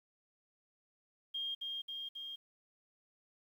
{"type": "tone with echo", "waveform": "sine", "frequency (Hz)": 3220, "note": "G7", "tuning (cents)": 46, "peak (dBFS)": -36, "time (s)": [1.34, 1.55], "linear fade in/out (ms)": 10, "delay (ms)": 270, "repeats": 3, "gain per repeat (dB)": -2, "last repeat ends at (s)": 2.36, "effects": ["11-bit"]}